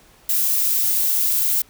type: noise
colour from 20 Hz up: violet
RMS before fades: -19 dBFS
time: 0.29-1.62 s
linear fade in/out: 5 ms
effects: pink hiss -52 dBFS RMS until 1.69 s